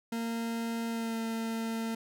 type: tone with pitch glide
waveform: 40% pulse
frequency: 229.9 to 226.2 Hz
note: A#3 to A3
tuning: -24 to +48 cents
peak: -31 dBFS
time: 0.12-1.95 s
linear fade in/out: 5 ms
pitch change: -28 cents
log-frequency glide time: 0.88-1.19 s
effects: none